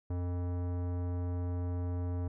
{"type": "tone with tanh clipping", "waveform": "sine", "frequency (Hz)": 88.6, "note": "F2", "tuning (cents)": 25, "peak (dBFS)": -34, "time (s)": [0.1, 2.28], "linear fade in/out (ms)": 5, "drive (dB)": 18, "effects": []}